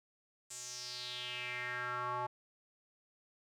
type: tone with band-pass filter sweep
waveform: square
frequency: 123.47 Hz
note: B2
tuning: in tune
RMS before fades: -41 dBFS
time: 0.5-2.27 s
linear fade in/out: 10 ms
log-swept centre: 7800 to 910 Hz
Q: 4.3
effects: none